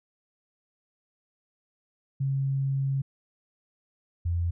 sine tone pair in turn, 136.2 / 85.8 Hz, C#3 / F2, -30 / -30 cents, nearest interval minor sixth, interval 800 cents, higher first, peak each -24 dBFS, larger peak neither, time 2.2-3.02 / 4.25-4.51 s, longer first, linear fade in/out 10 ms, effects none

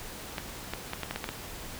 clicks, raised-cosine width 0.3 ms, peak -16 dBFS, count 8, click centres 0.382 / 0.736 / 0.934 / 1.033 / 1.11 / 1.16 / 1.242 / 1.29 s, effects pink hiss -42 dBFS RMS until 1.79 s

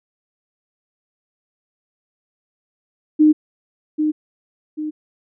sine tone with echo, 306 Hz, D#4, 29 cents flat, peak -8 dBFS, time 3.19-3.33 s, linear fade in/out 20 ms, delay 790 ms, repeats 2, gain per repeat -7 dB, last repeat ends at 4.91 s, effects none

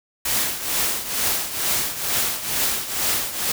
white noise with tremolo, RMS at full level -20 dBFS, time 0.25-3.52 s, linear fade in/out 5 ms, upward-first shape triangle, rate 2.2 Hz, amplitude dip 75%, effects none

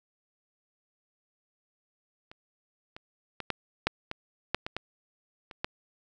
clicks, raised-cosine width 0.3 ms, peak -30 / -26 / -20 / -12 / -8 / -18 / -9 / -18 / -16 / -27 / -13 dBFS, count 11, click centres 2.315 / 2.965 / 3.403 / 3.503 / 3.87 / 4.114 / 4.546 / 4.665 / 4.766 / 5.512 / 5.645 s, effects none

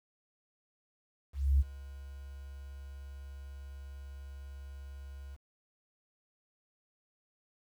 sine tone with ADSR envelope, 68.9 Hz, C#2, 10 cents flat, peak -20 dBFS, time 1.33-5.37 s, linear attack 270 ms, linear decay 30 ms, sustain -23 dB, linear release 27 ms, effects tanh soft clip ceiling -18 dBFS + 10-bit

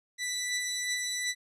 15% pulse beating tone pair, 1975.5 / 1978.2 Hz, B6 / B6, 0 / +2 cents, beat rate 2.7 Hz, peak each -32 / -25 dBFS, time 0.18-1.35 s, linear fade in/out 50 ms, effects resampled to 32000 Hz

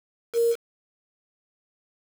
sine tone with quantisation, 466.2 Hz, A#4, in tune, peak -18 dBFS, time 0.33-0.56 s, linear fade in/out 50 ms, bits 6, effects none

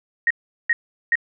sine tone bursts, 1871 Hz, A#6, 6 cents sharp, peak -14 dBFS, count 3, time 0.27-1.155 s, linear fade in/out 2 ms, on 35 ms, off 390 ms, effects none

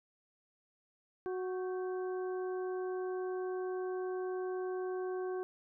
harmonic tone with a mistuned harmonic, 369.6 Hz, F#4, 2 cents flat, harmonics 1 / 2 / 3 / 4, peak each -35 / -46 / -50 / -52 dBFS, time 1.26-5.43 s, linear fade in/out 0 ms, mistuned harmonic 4, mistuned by +79 cents, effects none

